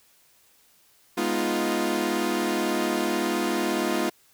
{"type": "chord", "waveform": "sawtooth", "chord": "F half-diminished seventh", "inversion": "first", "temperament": "equal", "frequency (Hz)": [207.7, 246.9, 311.1, 349.2], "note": ["Ab3", "Cb4", "Eb4", "F4"], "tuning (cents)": [0, 0, 0, 0], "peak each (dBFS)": [-27, -26, -26, -23], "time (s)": [1.17, 4.1], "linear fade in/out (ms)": 10, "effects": ["white hiss -60 dBFS RMS until 4.33 s"]}